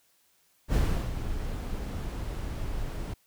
brown noise with ADSR envelope, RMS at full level -23 dBFS, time 0.68-3.14 s, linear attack 64 ms, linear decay 350 ms, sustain -10 dB, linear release 9 ms, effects white hiss -67 dBFS RMS until 3.26 s

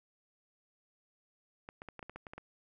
clicks, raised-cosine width 0.5 ms, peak -30 dBFS, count 10, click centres 1.689 / 1.819 / 1.887 / 1.993 / 2.028 / 2.096 / 2.16 / 2.268 / 2.335 / 2.38 s, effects none

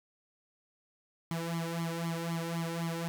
sawtooth tone with flanger, 166.9 Hz, E3, 22 cents sharp, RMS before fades -35 dBFS, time 1.31-3.08 s, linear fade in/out 0 ms, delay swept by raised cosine 0.92 to 2.22 ms, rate 3.9 Hz, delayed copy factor +0.9, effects none

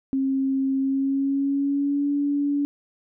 sine tone with pitch glide, 268.5 to 286.1 Hz, C4 to D4, +45 to -45 cents, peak -20 dBFS, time 0.13-2.65 s, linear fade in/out 0 ms, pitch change +110 cents, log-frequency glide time 0.79-2.09 s, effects none

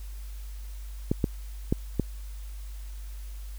clicks, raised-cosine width 3 ms, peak -10 dBFS, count 4, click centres 1.115 / 1.242 / 1.725 / 1.997 s, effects added 50 Hz sine -36 dBFS peak until 3.58 s + white hiss -54 dBFS RMS until 3.58 s

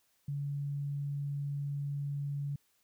sine tone, 142.4 Hz, C#3, 47 cents sharp, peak -33 dBFS, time 0.28-2.56 s, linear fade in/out 5 ms, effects white hiss -73 dBFS RMS until 2.83 s

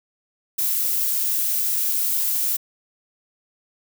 violet noise, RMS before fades -22 dBFS, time 0.58-2.57 s, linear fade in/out 10 ms, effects none

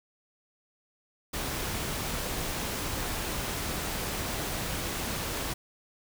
pink noise, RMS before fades -33 dBFS, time 1.33-5.54 s, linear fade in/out 10 ms, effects none

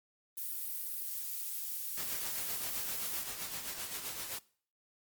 violet noise, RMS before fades -39 dBFS, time 0.37-3.24 s, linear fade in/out 10 ms
white noise with tremolo, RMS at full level -39 dBFS, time 1.97-4.39 s, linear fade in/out 5 ms, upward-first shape sine, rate 7.7 Hz, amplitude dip 50%
effects noise-tail reverb RT60 0.5 s tail -22 dB re dry + Opus 32 kbps

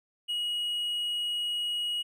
triangle tone, 2900 Hz, F#7, 35 cents flat, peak -27 dBFS, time 0.28-2.03 s, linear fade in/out 20 ms, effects none

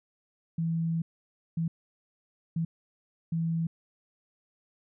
sine tone bursts at uneven times, 164.81 Hz, E3, in tune, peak -26 dBFS, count 4, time 0.58-1.02 / 1.57-1.68 / 2.56-2.65 / 3.32-3.67 s, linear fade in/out 5 ms, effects none

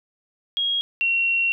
sine tone pair in turn, 3281 / 2735 Hz, G#7 / F7, -22 / -37 cents, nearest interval minor third, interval 315 cents, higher first, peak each -20 / -18 dBFS, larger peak second, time 0.57-0.81 / 1.01-1.52 s, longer second, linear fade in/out 0 ms, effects none

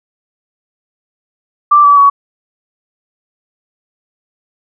sine tone with pitch steps, 1174.7 / 1149.9 / 1125.5 Hz, D6 / D6 / C#6, 0 / -37 / +26 cents, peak -3 dBFS, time 1.71-2.1 s, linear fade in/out 10 ms, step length 130 ms, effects none

